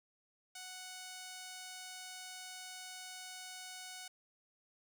5% pulse tone, 740 Hz, F#5, in tune, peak -35 dBFS, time 0.55-4.08 s, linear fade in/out 5 ms, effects none

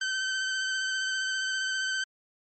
sawtooth tone with vibrato, 1540 Hz, G6, 31 cents flat, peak -24 dBFS, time 0.01-2.04 s, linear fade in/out 5 ms, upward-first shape sine, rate 15 Hz, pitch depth 18 cents each way, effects MP3 32 kbps

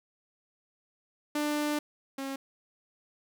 sawtooth tone pair in turn, 297 / 271.3 Hz, D4 / C#4, +20 / -37 cents, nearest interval major second, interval 157 cents, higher first, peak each -24 / -30 dBFS, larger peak first, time 1.35-1.79 / 2.18-2.36 s, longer first, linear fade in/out 5 ms, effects none

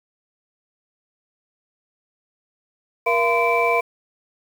sine tone cluster, 472.1 / 681 / 1022 / 2325 Hz, A#4 / F5 / C6 / D7, +22 / -44 / -41 / -18 cents, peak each -21 dBFS, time 3.06-3.81 s, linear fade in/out 10 ms, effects tanh soft clip ceiling -7 dBFS + 7-bit

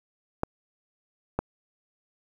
clicks, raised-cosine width 1 ms, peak -11 dBFS, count 2, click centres 0.434 / 1.39 s, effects 8-bit

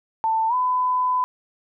sine tone with pitch glide, 890 to 1004.8 Hz, A5 to B5, +20 to +30 cents, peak -18 dBFS, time 0.24-1.24 s, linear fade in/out 0 ms, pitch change +210 cents, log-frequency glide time 0.48-0.54 s, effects none

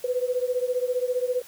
sine beating tone pair, 493.9 / 508.9 Hz, B4 / C5, 0 / -48 cents, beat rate 15 Hz, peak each -25 / -27 dBFS, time 0.04-1.42 s, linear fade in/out 5 ms, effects white hiss -48 dBFS RMS until 1.47 s

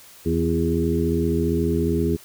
harmonic tone with a mistuned harmonic, 82.7 Hz, E2, 6 cents sharp, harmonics 1 / 2 / 3 / 4 / 5, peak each -25 / -25 / -25 / -25 / -25 dBFS, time 0.25-2.17 s, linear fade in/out 20 ms, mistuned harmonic 4, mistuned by +41 cents, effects white hiss -47 dBFS RMS until 2.24 s

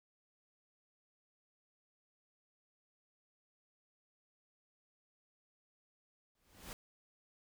pink noise with exponential growth, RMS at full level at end -44 dBFS, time 6.35-6.73 s, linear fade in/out 1 ms, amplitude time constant 81 ms, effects none

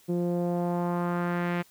sawtooth tone with low-pass filter sweep, 174.61 Hz, F3, in tune, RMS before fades -28 dBFS, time 0.08-1.63 s, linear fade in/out 20 ms, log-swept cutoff 390 to 2300 Hz, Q 1.9, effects white hiss -59 dBFS RMS until 1.7 s

